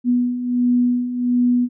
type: beating tone pair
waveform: sine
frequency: 244.2 / 245.6 Hz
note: B3 / B3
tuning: -19 / -9 cents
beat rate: 1.4 Hz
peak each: -22 / -16 dBFS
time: 0.04-1.69 s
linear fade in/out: 50 ms
effects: none